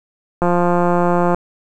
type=click train; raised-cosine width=1 ms; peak=-3 dBFS; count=163; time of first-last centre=0.42-1.346 s; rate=175 Hz; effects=7-bit